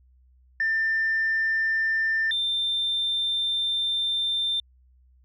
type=tone pair in turn; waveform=sine; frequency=1790 / 3580 Hz; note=A6 / A7; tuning=+29 / +29 cents; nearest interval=octave; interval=1200 cents; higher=second; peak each=-20 / -22 dBFS; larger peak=first; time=0.6-2.31 / 2.31-4.6 s; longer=second; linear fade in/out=2 ms; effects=tanh soft clip ceiling -18 dBFS + added 63 Hz sine -55 dBFS peak until 5.24 s